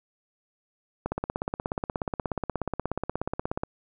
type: click train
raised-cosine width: 1 ms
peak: -14 dBFS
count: 44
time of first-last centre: 1.06-3.635 s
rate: 16.7 Hz
effects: none